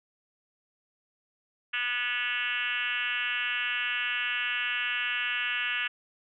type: tone with frequency modulation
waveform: sine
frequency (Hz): 2200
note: C#7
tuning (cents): -14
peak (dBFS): -27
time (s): 1.73-5.88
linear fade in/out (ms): 10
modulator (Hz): 245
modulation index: 3.3
effects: none